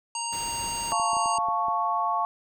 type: harmonic tone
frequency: 931 Hz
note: A#5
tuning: 2 cents flat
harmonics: 1 / 3 / 5 / 7 / 9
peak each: -32 / -37 / -38 / -37 / -34 dBFS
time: 0.15-1.38 s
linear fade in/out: 2 ms
type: noise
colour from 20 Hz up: pink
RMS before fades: -40 dBFS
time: 0.32-0.93 s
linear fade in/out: 10 ms
type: clicks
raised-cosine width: 2 ms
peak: -30 dBFS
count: 9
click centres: 0.642 / 0.928 / 0.998 / 1.133 / 1.168 / 1.259 / 1.386 / 1.486 / 1.684 s
type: chord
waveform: sine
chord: F augmented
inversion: none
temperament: equal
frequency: 698.5 / 880 / 1108.7 Hz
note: F5 / A5 / C#6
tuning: 0 / 0 / 0 cents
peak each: -29 / -28 / -26 dBFS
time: 0.92-2.25 s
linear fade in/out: 0 ms
effects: none